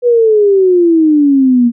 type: exponential sweep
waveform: sine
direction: down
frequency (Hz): 493.9 to 233.1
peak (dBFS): -5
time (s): 0.02-1.72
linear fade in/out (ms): 50
effects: none